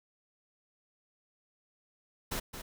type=noise with echo; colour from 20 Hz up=pink; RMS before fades=-35 dBFS; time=2.31-2.4 s; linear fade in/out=10 ms; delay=220 ms; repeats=1; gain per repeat=-8 dB; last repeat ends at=2.62 s; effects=none